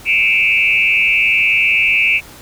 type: tone with frequency modulation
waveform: sine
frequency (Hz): 2480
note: D#7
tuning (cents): -6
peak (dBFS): -10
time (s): 0.05-2.21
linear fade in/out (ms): 50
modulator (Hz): 111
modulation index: 2.2
effects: pink hiss -38 dBFS RMS until 2.41 s